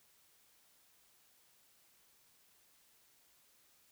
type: silence
effects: white hiss -69 dBFS RMS until 3.91 s